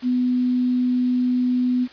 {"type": "tone with quantisation", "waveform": "sine", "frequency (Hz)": 249.6, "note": "B3", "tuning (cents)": 19, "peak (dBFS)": -17, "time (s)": [0.02, 1.88], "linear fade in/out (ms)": 50, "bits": 7, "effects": ["white hiss -46 dBFS RMS until 1.92 s", "resampled to 11025 Hz"]}